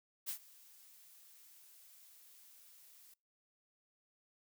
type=noise with ADSR envelope; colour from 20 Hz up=blue; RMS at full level=-39 dBFS; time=0.26-3.14 s; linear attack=30 ms; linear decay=90 ms; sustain=-22 dB; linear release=5 ms; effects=noise-tail reverb RT60 0.3 s tail -26 dB re dry